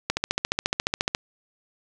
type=click train; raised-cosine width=0.2 ms; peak=-5 dBFS; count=16; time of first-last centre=0.1-1.149 s; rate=14.3 Hz; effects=none